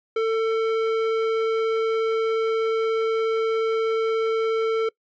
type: tone with tanh clipping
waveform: sine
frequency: 447.2 Hz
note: A4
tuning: 28 cents sharp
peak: -21 dBFS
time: 0.16-4.89 s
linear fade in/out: 5 ms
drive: 14 dB
effects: noise-tail reverb RT60 0.1 s tail -24 dB re dry + MP3 96 kbps